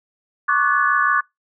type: chord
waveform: sine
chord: D major seventh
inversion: third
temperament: equal with one note detuned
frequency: 1108.7 / 1174.7 / 1480 / 1716.8 Hz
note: C#6 / D6 / F#6 / A6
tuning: 0 / 0 / 0 / -43 cents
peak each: -20 dBFS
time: 0.48-1.21 s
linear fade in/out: 10 ms
effects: noise-tail reverb RT60 0.2 s tail -26 dB re dry